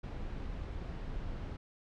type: noise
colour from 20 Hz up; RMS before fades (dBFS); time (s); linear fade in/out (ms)
brown; -40; 0.03-1.57; 10
effects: low-pass 4000 Hz 12 dB/octave